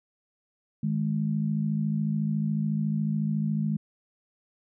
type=tone pair together; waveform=sine; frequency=156.03 / 210 Hz; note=D#3 / G#3; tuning=+5 / +19 cents; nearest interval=perfect fourth; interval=514 cents; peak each=-27 dBFS; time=0.83-3.77 s; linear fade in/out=5 ms; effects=none